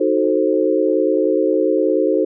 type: chord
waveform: sine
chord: D# diminished seventh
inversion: none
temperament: equal with one note detuned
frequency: 311.1 / 370 / 440 / 526.9 Hz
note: D#4 / F#4 / A4 / C5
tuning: 0 / 0 / 0 / +12 cents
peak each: -19 dBFS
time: 0-2.25 s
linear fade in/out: 10 ms
effects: none